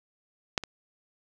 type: clicks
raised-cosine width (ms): 0.2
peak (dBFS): -7 / -19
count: 2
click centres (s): 0.578 / 0.637
effects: none